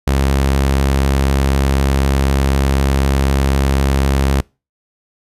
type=tone; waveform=sawtooth; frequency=68 Hz; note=C#2; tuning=33 cents flat; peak=-8 dBFS; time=0.07-4.41 s; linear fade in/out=5 ms; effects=noise-tail reverb RT60 0.3 s tail -26 dB re dry + resampled to 32000 Hz